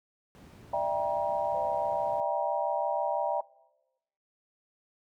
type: noise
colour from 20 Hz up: brown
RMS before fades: -46 dBFS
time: 0.35-2.2 s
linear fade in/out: 0 ms
type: chord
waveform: sine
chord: E half-diminished seventh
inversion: third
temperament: just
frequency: 593.3 / 659.3 / 791.1 / 949.3 Hz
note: D5 / E5 / G5 / Bb5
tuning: +18 / 0 / +16 / +31 cents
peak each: -32 dBFS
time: 0.73-3.41 s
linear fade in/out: 5 ms
type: tone with exponential decay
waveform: sine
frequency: 523 Hz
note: C5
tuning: 1 cent flat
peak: -40 dBFS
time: 1.54-3.98 s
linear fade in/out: 5 ms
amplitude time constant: 530 ms
effects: noise-tail reverb RT60 0.9 s tail -23 dB re dry + high-pass 100 Hz 12 dB/octave